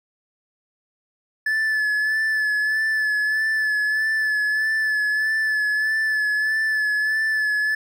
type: tone with vibrato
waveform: triangle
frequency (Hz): 1733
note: A6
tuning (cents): -27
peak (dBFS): -17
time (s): 1.46-7.75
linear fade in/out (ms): 5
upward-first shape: sine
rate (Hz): 1.6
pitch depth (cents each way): 29
effects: none